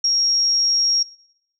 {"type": "tone", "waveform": "sine", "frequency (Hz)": 5588, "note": "F8", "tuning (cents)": 0, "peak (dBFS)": -15, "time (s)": [0.04, 1.03], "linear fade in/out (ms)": 5, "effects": ["noise-tail reverb RT60 0.8 s tail -22 dB re dry"]}